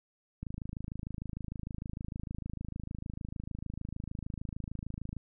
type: click train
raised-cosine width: 5 ms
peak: -26 dBFS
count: 127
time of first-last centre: 0.43-5.167 s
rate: 26.6 Hz
effects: none